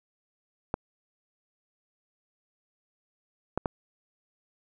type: clicks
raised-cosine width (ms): 1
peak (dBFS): -13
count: 3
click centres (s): 0.741 / 3.576 / 3.658
effects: none